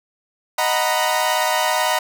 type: chord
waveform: sawtooth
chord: B major seventh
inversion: first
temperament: equal with one note detuned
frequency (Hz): 622.3 / 740 / 929.6 / 987.8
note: D#5 / F#5 / A#5 / B5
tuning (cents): 0 / 0 / -5 / 0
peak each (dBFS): -19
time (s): 0.58-1.99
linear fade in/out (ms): 5
effects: none